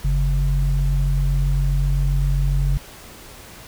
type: tone pair together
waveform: sine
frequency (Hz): 46.25 / 138.59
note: F#1 / C#3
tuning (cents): 0 / 0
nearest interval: octave + perfect fifth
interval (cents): 1900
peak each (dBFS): -17 / -21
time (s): 0.04-2.78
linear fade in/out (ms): 10
effects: pink hiss -41 dBFS RMS until 3.67 s